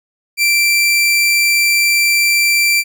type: tone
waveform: sawtooth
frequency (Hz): 2349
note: D7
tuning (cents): 0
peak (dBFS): -7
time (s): 0.37-2.84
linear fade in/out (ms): 50
effects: none